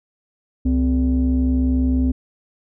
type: tone pair together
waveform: sine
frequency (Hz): 67.47 / 256.3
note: C#2 / C4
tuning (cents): -46 / -36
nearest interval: octave + major seventh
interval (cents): 2310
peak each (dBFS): -16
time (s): 0.65-2.12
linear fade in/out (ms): 10
effects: tanh soft clip ceiling -11 dBFS